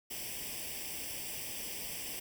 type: noise with comb filter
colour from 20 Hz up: white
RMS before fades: -41 dBFS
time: 0.1-2.2 s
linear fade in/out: 10 ms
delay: 0.37 ms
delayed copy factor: +0.8
effects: none